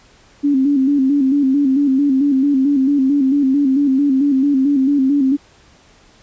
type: tone with vibrato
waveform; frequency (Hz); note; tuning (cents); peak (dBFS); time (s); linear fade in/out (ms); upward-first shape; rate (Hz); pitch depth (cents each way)
sine; 275.4; C#4; -11; -11; 0.43-5.37; 20; square; 4.5; 70
effects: pink hiss -49 dBFS RMS until 6.22 s + resampled to 16000 Hz